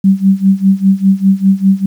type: tone with tremolo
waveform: sine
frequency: 193.5 Hz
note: G3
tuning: 22 cents flat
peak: -3 dBFS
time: 0.04-1.86 s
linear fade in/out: 5 ms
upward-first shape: sine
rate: 5 Hz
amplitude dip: 90%
effects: 7-bit